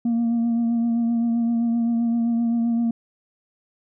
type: tone with vibrato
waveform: sine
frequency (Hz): 233.1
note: A#3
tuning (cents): 0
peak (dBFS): -16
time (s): 0.05-2.91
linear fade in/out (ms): 5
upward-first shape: triangle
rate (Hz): 7.7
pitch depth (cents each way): 28
effects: tanh soft clip ceiling -17 dBFS